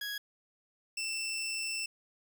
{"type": "tone pair in turn", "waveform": "20% pulse", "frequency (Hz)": [1661.2, 2676], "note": ["G#6", "E7"], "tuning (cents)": [0, 25], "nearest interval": "minor sixth", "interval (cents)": 825, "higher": "second", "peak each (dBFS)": [-31, -29], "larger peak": "second", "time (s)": [[0.01, 0.18], [0.97, 1.86]], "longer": "second", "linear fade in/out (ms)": 5, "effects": ["10-bit"]}